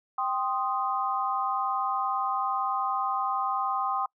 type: chord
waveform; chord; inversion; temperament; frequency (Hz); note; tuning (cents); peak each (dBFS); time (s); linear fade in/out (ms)
sine; C minor; second; equal; 784 / 1046.5 / 1244.5; G5 / C6 / Eb6; 0 / 0 / 0; -30; 0.18-4.06; 5
effects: noise-tail reverb RT60 0.1 s tail -26 dB re dry